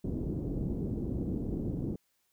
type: low-pass noise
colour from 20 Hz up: white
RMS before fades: -34 dBFS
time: 0.04-1.96 s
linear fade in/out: 5 ms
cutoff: 330 Hz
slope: 24 dB/octave
effects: white hiss -75 dBFS RMS until 2.32 s